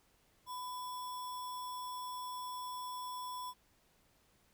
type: tone with sample-and-hold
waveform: sine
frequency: 1000 Hz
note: B5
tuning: 21 cents sharp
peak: -40 dBFS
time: 0.46-3.54 s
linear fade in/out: 50 ms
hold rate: 4410 Hz
effects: pink hiss -71 dBFS RMS until 4.53 s